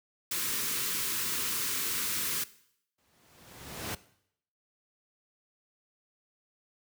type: band-stop noise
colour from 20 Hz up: white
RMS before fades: -32 dBFS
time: 0.31-2.44 s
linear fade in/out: 5 ms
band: 490 to 980 Hz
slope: 48 dB/octave
type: noise with exponential growth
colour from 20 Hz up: pink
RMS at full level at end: -33 dBFS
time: 2.98-3.95 s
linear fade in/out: 5 ms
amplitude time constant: 210 ms
effects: noise-tail reverb RT60 0.7 s tail -18 dB re dry + high-pass 80 Hz 12 dB/octave